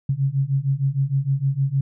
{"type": "beating tone pair", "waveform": "sine", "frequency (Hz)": [133.5, 140], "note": ["C3", "C#3"], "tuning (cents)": [35, 18], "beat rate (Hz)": 6.5, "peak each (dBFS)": [-22, -21], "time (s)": [0.09, 1.81], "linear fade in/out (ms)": 5, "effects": []}